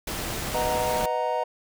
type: noise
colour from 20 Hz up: pink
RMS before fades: -31 dBFS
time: 0.07-1.06 s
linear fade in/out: 5 ms
type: chord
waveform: triangle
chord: B major seventh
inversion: none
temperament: equal with one note detuned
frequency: 496.5 / 622.3 / 740 / 932.3 Hz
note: B4 / D#5 / F#5 / A#5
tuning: +9 / 0 / 0 / 0 cents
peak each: -28 / -27 / -29 / -26 dBFS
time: 0.54-1.44 s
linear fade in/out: 10 ms
effects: none